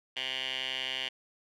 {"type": "tone with band-pass filter", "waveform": "10% pulse", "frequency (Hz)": 130.7, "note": "C3", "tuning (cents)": -1, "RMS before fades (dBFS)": -35, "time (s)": [0.16, 1.09], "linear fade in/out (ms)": 10, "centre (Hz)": 2800, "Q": 9.1, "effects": []}